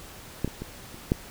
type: clicks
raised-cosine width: 3 ms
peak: -12 / -21 / -21 / -30 / -8 dBFS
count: 5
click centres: 0.446 / 0.477 / 0.62 / 0.944 / 1.119 s
effects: pink hiss -45 dBFS RMS until 1.3 s